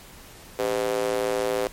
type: tone with high-pass filter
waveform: square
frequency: 56.6 Hz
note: A1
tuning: 50 cents sharp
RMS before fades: -25 dBFS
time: 0.59-1.67 s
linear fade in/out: 0 ms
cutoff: 460 Hz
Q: 4.3
effects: pink hiss -46 dBFS RMS until 1.72 s + MP3 64 kbps